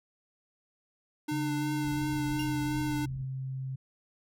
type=tone with vibrato; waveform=square; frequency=300 Hz; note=D4; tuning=37 cents sharp; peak=-31 dBFS; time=1.28-3.06 s; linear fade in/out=10 ms; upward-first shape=triangle; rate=2.8 Hz; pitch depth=22 cents each way
type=tone with pitch glide; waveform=sine; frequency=140 to 132.14 Hz; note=C#3 to C3; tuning=+18 to +17 cents; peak=-33 dBFS; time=1.31-3.76 s; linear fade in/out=10 ms; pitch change=-101 cents; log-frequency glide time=1.74-2.49 s
type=low-pass noise; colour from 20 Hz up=pink; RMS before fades=-45 dBFS; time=1.84-3.25 s; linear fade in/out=5 ms; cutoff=180 Hz; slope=24 dB/octave
type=tone with exponential decay; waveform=35% pulse; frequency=2790 Hz; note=F7; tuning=2 cents flat; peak=-33 dBFS; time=2.39-2.58 s; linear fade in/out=5 ms; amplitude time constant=40 ms
effects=none